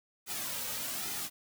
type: noise with flanger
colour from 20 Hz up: white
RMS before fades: -37 dBFS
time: 0.26-1.3 s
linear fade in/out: 50 ms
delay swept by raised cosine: 1.8 to 2.9 ms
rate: 1.2 Hz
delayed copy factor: -0.6
effects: none